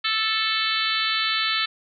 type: harmonic tone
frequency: 439.6 Hz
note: A4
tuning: 2 cents flat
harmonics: 3 / 4 / 5 / 6 / 7 / 8 / 9 / 10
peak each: -28 / -29 / -30 / -31 / -29 / -29 / -28 / -32 dBFS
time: 0.04-1.66 s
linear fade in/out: 10 ms
effects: none